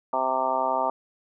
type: harmonic tone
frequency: 130.81 Hz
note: C3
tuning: in tune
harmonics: 2 / 3 / 4 / 5 / 6 / 7 / 8 / 9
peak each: -38 / -38 / -33 / -28 / -30 / -26 / -37 / -30 dBFS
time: 0.13-0.9 s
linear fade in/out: 2 ms
effects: none